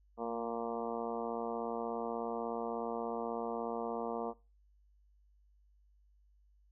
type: harmonic tone with a mistuned harmonic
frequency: 116.54 Hz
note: A#2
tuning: in tune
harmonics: 2 / 3 / 4 / 5 / 6 / 7 / 8 / 9 / 10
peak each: -42 / -46 / -39 / -46 / -42 / -48 / -46 / -49 / -49 dBFS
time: 0.17-4.34 s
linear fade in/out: 50 ms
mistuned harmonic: 2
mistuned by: -19 cents
effects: noise-tail reverb RT60 0.3 s tail -22 dB re dry + added 50 Hz sine -64 dBFS peak until 6.71 s